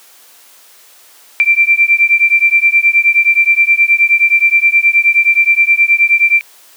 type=beating tone pair; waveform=sine; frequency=2349 / 2358.5 Hz; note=D7 / D7; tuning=0 / +7 cents; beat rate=9.5 Hz; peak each=-10 dBFS; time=1.4-6.41 s; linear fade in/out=0 ms; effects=white hiss -43 dBFS RMS until 6.76 s + high-pass 400 Hz 12 dB/octave